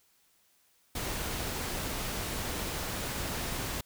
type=noise; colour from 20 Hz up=pink; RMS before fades=-35 dBFS; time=0.95-3.81 s; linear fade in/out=5 ms; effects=white hiss -68 dBFS RMS until 3.85 s